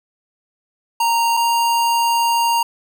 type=tone pair in turn; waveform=square; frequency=928 / 933 Hz; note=A#5 / A#5; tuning=-8 / +1 cents; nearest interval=unison; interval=9 cents; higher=second; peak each=-15 dBFS; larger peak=neither; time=1-1.37 / 1.37-2.63 s; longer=second; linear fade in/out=5 ms; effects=none